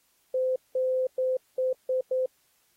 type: tone bursts at uneven times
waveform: sine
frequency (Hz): 515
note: C5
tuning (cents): -28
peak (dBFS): -23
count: 6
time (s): 0.34-0.56 / 0.75-1.07 / 1.18-1.37 / 1.58-1.73 / 1.89-2.01 / 2.11-2.26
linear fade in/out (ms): 5
effects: white hiss -68 dBFS RMS until 2.76 s + AAC 48 kbps